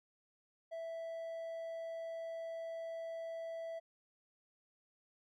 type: tone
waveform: triangle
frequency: 659.3 Hz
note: E5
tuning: in tune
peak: -39 dBFS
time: 0.71-3.8 s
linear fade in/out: 20 ms
effects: none